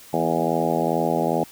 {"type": "harmonic tone with a mistuned harmonic", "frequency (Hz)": 82.41, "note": "E2", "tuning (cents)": 0, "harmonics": [2, 3, 4, 5, 6, 7, 8, 9, 10], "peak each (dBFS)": [-28, -28, -28, -28, -28, -28, -28, -28, -28], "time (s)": [0.13, 1.44], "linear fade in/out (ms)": 5, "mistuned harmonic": 3, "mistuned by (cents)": -36, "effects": ["white hiss -46 dBFS RMS until 1.51 s"]}